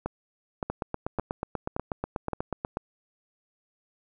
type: two click trains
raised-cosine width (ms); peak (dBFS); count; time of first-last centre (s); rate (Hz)
1; -15 / -15; 18 / 5; 0.7-2.771 / 0.06-2.333; 8.21 / 1.76
effects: none